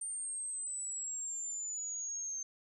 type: exponential sweep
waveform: sine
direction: down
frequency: 8870 to 6300 Hz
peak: -37 dBFS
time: 0.01-2.43 s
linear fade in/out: 5 ms
effects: none